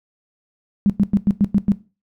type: tone bursts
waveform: sine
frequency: 201.7 Hz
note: G3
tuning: 50 cents sharp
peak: -11 dBFS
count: 7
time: 0.86-1.719 s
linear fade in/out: 0 ms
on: 37 ms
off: 100 ms
effects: noise-tail reverb RT60 0.3 s tail -17 dB re dry